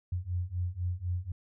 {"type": "beating tone pair", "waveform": "sine", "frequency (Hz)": [87.31, 91.31], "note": ["F2", "F#2"], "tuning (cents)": [0, -22], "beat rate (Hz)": 4, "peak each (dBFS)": [-34, -33], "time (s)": [0.12, 1.32], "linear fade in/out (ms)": 5, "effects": []}